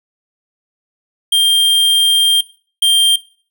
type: tone pair in turn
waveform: square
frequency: 3192 / 3179 Hz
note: G7 / G7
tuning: +31 / +24 cents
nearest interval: unison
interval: 7 cents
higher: first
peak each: -9 dBFS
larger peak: neither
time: 1.32-2.41 / 2.82-3.16 s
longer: first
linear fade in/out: 5 ms
effects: noise-tail reverb RT60 0.4 s tail -17 dB re dry